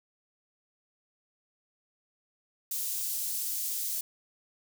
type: high-pass noise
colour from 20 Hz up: white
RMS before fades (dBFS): -33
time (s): 2.71-4.01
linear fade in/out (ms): 5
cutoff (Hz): 6100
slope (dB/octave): 12
effects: none